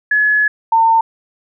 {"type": "tone pair in turn", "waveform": "sine", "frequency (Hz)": [1700, 905.2], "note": ["G#6", "A5"], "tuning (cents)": [40, 49], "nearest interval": "major seventh", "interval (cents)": 1091, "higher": "first", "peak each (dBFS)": [-10, -8], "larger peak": "second", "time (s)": [[0.11, 0.48], [0.72, 1.01]], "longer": "first", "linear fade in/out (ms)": 5, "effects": []}